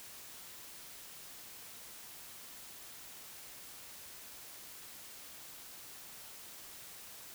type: silence
effects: white hiss -51 dBFS RMS until 7.34 s